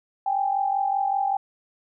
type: tone pair together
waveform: sine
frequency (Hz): 785.4 / 830.6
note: G5 / G#5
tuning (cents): +3 / 0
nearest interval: minor second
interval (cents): 97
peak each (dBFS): -22 / -27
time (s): 0.26-1.37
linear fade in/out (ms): 5
effects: none